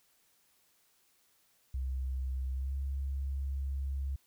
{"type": "tone with pitch glide", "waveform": "sine", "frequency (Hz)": [65.2, 68.24], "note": ["C2", "C#2"], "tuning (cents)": [-5, -27], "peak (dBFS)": -32, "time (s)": [1.74, 4.16], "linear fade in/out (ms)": 5, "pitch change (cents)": 78, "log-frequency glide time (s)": [2.54, 2.75], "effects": ["white hiss -70 dBFS RMS until 4.26 s"]}